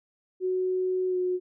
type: tone with pitch glide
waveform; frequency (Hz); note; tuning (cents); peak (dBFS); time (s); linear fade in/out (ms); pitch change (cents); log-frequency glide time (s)
sine; 370 to 364.1; F#4 to F#4; 0 to -28; -24; 0.4-1.4; 50; -28; 1.08-1.17
effects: none